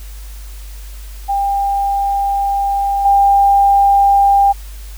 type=tone with level steps; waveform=sine; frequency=797 Hz; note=G5; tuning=28 cents sharp; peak=-13 / -7 dBFS; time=1.28-4.53 s; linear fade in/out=20 ms; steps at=3.05 s; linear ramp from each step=5 ms; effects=added 50 Hz sine -28 dBFS peak until 4.97 s + white hiss -41 dBFS RMS until 4.97 s